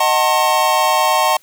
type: chord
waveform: square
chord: D# diminished seventh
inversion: none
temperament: just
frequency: 622.3 / 746.7 / 896 / 1075.3 Hz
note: D#5 / F#5 / A5 / C6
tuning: 0 / +16 / +31 / +47 cents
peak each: -20 / -19 / -18 / -18 dBFS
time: 0-1.37 s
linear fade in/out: 5 ms
effects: white hiss -52 dBFS RMS until 1.42 s